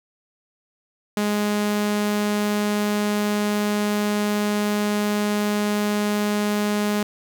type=tone; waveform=sawtooth; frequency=207.9 Hz; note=G#3; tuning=2 cents sharp; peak=-16 dBFS; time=1.17-7.03 s; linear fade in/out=2 ms; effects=8-bit